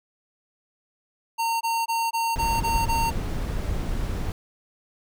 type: tone bursts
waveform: square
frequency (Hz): 916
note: A#5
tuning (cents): -31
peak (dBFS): -23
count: 7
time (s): 1.38-3.11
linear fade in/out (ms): 20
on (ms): 230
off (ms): 20
type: noise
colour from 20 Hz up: brown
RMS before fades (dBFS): -27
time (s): 2.36-4.32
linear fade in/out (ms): 0
effects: none